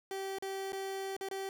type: tone with dropouts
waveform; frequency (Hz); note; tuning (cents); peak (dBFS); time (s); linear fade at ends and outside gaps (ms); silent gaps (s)
30% pulse; 387.3; G4; -21; -34; 0.11-1.49; 1; 0.385-0.424 / 0.722-0.73 / 1.166-1.21 / 1.287-1.312
effects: none